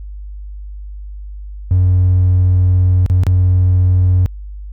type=tone with dropouts; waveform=triangle; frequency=91.4 Hz; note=F#2; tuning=21 cents flat; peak=-5 dBFS; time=1.71-4.26 s; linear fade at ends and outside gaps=0 ms; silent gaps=3.062-3.099 / 3.235-3.267 s; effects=tanh soft clip ceiling -4 dBFS + added 50 Hz sine -26 dBFS peak until 4.72 s